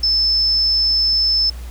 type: tone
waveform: sine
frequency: 5260 Hz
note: E8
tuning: 5 cents flat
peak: -13 dBFS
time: 0.03-1.5 s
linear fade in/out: 5 ms
effects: added 60 Hz sine -28 dBFS peak until 1.7 s + pink hiss -43 dBFS RMS until 1.7 s